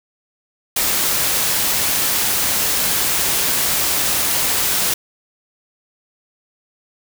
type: noise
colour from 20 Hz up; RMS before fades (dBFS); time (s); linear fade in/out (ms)
white; -18; 0.76-4.94; 5
effects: none